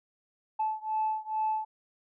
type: beating tone pair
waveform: sine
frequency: 868 / 870.3 Hz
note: A5 / A5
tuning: -24 / -19 cents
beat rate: 2.3 Hz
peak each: -30 / -31 dBFS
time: 0.59-1.65 s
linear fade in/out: 10 ms
effects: tanh soft clip ceiling -21 dBFS